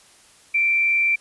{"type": "tone with frequency modulation", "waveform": "sine", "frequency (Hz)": 2349, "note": "D7", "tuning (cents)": 0, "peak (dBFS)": -16, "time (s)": [0.54, 1.16], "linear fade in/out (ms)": 10, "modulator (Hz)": 83.9, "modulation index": 0.39, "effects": ["white hiss -52 dBFS RMS until 1.2 s", "resampled to 24000 Hz"]}